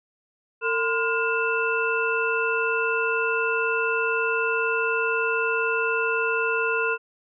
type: tone cluster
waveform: sine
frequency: 453.7 / 1025 / 1421 / 2658 Hz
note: A#4 / C6 / F6 / E7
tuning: -47 / -36 / +30 / +14 cents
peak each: -26 / -29 / -25 / -28 dBFS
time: 0.61-6.98 s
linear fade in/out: 50 ms
effects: none